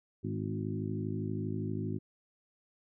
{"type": "harmonic tone with a mistuned harmonic", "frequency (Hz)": 52.5, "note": "G#1", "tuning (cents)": 19, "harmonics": [2, 3, 4, 5, 6, 7], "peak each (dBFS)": [-37, -39, -40, -41, -42, -42], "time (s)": [0.23, 1.99], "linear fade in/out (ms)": 20, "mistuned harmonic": 5, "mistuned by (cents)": -31, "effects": []}